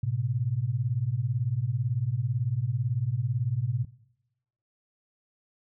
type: beating tone pair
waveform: sine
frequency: 110 / 128 Hz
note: A2 / C3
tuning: 0 / -38 cents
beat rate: 18 Hz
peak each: -28 dBFS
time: 0.03-3.85 s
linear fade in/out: 5 ms
effects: noise-tail reverb RT60 0.9 s tail -20 dB re dry